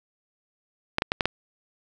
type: clicks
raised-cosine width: 0.3 ms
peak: -6 dBFS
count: 5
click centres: 0.984 / 1.021 / 1.119 / 1.208 / 1.256 s
effects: none